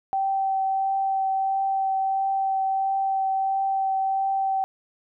sine tone with vibrato, 774 Hz, G5, 22 cents flat, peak -21 dBFS, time 0.13-4.64 s, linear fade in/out 0 ms, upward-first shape triangle, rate 1.5 Hz, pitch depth 11 cents each way, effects none

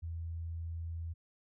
sine tone, 83 Hz, E2, 12 cents sharp, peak -37 dBFS, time 0.02-1.14 s, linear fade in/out 20 ms, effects none

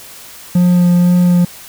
triangle tone with vibrato, 177 Hz, F3, 23 cents sharp, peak -5 dBFS, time 0.55-1.45 s, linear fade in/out 5 ms, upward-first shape sine, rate 2 Hz, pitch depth 11 cents each way, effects white hiss -35 dBFS RMS until 1.68 s

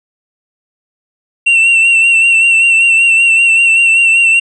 triangle tone with vibrato, 2716 Hz, F7, 49 cents flat, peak -4 dBFS, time 1.46-4.4 s, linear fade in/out 10 ms, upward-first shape sine, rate 5.2 Hz, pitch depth 35 cents each way, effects resampled to 22050 Hz

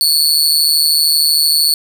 sawtooth tone with amplitude modulation, 4435 Hz, C#8, in tune, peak -3 dBFS, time 0.01-1.74 s, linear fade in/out 0 ms, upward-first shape sine, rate 153 Hz, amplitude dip 95%, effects none

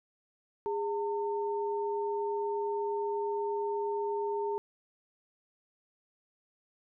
sine tone pair together, 409.6 / 904.2 Hz, G#4 / A5, -24 / +47 cents, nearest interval octave + major second, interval 1371 cents, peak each -31 / -35 dBFS, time 0.66-4.58 s, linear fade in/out 0 ms, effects none

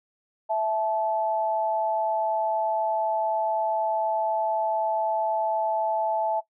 sine tone pair together, 659.3 / 868 Hz, E5 / A5, 0 / -24 cents, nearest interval perfect fourth, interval 476 cents, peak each -25 dBFS, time 0.49-6.41 s, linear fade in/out 20 ms, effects noise-tail reverb RT60 0.1 s tail -19 dB re dry

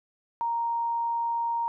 sine tone, 932.3 Hz, A#5, in tune, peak -25 dBFS, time 0.41-1.68 s, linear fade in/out 0 ms, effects none

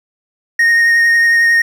triangle tone with vibrato, 1856 Hz, A#6, 8 cents flat, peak -6 dBFS, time 0.59-1.62 s, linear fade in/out 5 ms, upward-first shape triangle, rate 11 Hz, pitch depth 15 cents each way, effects 8-bit

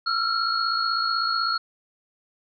sine tone cluster, 1330 / 1386 / 4324 Hz, E6 / F6 / C#8, +15 / -14 / -44 cents, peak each -26 dBFS, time 0.06-1.58 s, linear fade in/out 10 ms, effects none

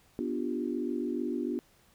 sine chord, G dominant seventh, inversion first, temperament equal, 246.9 / 293.7 / 349.2 / 392 Hz, B3 / D4 / F4 / G4, 0 / 0 / 0 / 0 cents, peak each -34 / -35 / -35 / -39 dBFS, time 0.19-1.59 s, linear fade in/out 0 ms, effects pink hiss -64 dBFS RMS until 1.94 s

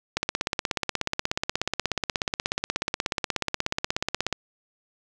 click train, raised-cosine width 0.2 ms, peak -7 dBFS, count 70, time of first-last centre 0.17-4.327 s, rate 16.6 Hz, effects none

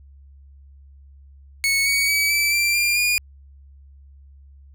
sawtooth tone with pitch steps, 2208 / 2244 / 2281 / 2318 / 2356 / 2394 / 2433 Hz, C#7 / C#7 / C#7 / D7 / D7 / D7 / D#7, -7 / +21 / +49 / -23 / +5 / +33 / -39 cents, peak -14 dBFS, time 1.64-3.18 s, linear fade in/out 0 ms, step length 220 ms, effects added 69 Hz sine -44 dBFS peak until 4.74 s

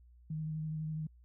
sine tone with vibrato, 156.1 Hz, D#3, 6 cents sharp, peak -35 dBFS, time 0.3-1.07 s, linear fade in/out 5 ms, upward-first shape square, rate 12 Hz, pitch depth 15 cents each way, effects added 60 Hz sine -57 dBFS peak until 1.24 s

